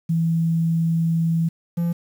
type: tone pair in turn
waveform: sine / triangle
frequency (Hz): 164.81 / 170.62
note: E3 / F3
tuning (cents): 0 / -40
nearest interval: minor second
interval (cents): 60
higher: second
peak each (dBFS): -17 / -17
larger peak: neither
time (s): 0.09-1.49 / 1.77-1.93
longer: first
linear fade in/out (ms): 10
effects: 8-bit